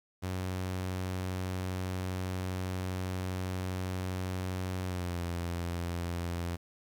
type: tone with pitch glide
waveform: sawtooth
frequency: 92.5 to 86.31 Hz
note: F#2 to F2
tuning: 0 to -20 cents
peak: -29 dBFS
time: 0.22-6.57 s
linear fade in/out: 20 ms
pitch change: -120 cents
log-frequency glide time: 4.84-5.2 s
effects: 10-bit